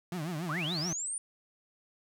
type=tone with vibrato; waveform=35% pulse; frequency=164.81 Hz; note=E3; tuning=in tune; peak=-32 dBFS; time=0.12-0.93 s; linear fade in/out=2 ms; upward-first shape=triangle; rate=7 Hz; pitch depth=230 cents each way
type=linear sweep; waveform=sine; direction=up; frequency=970 to 9397 Hz; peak=-33 dBFS; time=0.49-1.18 s; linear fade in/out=2 ms
effects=none